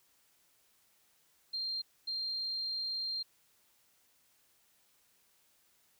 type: tone bursts at uneven times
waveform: sine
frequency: 4186 Hz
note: C8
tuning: in tune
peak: -34 dBFS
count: 2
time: 1.53-1.82 / 2.07-3.23 s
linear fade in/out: 10 ms
effects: white hiss -70 dBFS RMS until 5.99 s